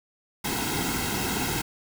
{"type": "noise with comb filter", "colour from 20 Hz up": "pink", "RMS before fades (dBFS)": -28, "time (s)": [0.44, 1.62], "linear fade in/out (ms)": 10, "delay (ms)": 1.7, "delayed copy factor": -0.75, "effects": []}